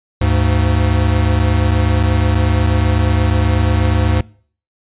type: tone pair together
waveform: square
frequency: 73.83 / 102.1 Hz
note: D2 / G#2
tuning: +10 / -29 cents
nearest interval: tritone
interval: 561 cents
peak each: -15 dBFS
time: 0.21-4.21 s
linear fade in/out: 5 ms
effects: noise-tail reverb RT60 0.5 s tail -24 dB re dry + resampled to 8000 Hz